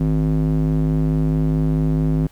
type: tone with band-pass filter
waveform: square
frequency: 52.3 Hz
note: G#1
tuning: 13 cents sharp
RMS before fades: -18 dBFS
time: 0-2.27 s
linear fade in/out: 5 ms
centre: 200 Hz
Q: 2.8
effects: pink hiss -53 dBFS RMS until 2.31 s